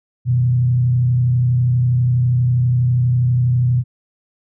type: tone with frequency modulation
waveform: sine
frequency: 123.47 Hz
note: B2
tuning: in tune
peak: -12 dBFS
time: 0.25-3.84 s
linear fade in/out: 50 ms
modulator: 32.3 Hz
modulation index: 0.4
effects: none